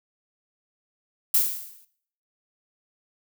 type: noise with exponential decay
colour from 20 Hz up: violet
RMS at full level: -17 dBFS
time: 1.34-1.85 s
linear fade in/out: 5 ms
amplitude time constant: 110 ms
effects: noise-tail reverb RT60 0.6 s tail -17 dB re dry